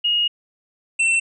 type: tone pair in turn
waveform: sine / square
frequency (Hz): 2870 / 2694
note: F7 / E7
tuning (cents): +47 / +37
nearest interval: minor second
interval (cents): 110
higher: first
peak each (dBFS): -16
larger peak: neither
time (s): 0.04-0.28 / 0.99-1.2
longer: first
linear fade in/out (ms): 10
effects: resampled to 24000 Hz